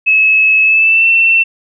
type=tone with pitch glide; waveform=sine; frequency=2586 to 2691 Hz; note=E7 to E7; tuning=-34 to +35 cents; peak=-6 dBFS; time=0.06-1.44 s; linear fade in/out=20 ms; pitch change=+69 cents; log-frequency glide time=0.63-1.08 s; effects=none